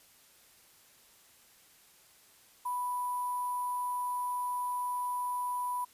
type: tone with sample-and-hold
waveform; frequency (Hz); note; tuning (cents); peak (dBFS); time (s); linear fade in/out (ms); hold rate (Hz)
sine; 987.8; B5; 0; -31; 2.65-5.85; 10; 11025
effects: white hiss -61 dBFS RMS until 5.93 s + resampled to 32000 Hz